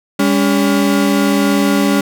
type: tone pair together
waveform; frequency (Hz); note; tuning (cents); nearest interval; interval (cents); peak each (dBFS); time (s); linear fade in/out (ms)
35% pulse; 201.5 / 282.9; G3 / C#4; +48 / +35; tritone; 587; -12; 0.19-2.01; 5
effects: none